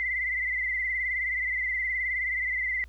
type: tone with vibrato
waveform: sine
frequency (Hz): 2030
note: B6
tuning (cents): +47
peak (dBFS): -26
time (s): 0-2.84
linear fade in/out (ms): 0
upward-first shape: triangle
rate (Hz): 19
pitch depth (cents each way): 76
effects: added 60 Hz sine -45 dBFS peak until 2.88 s + pink hiss -65 dBFS RMS until 2.88 s